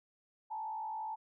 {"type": "tone with frequency modulation", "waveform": "sine", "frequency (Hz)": 874, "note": "A5", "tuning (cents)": -12, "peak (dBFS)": -37, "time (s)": [0.5, 1.16], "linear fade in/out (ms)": 20, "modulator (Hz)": 58, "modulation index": 0.68, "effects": []}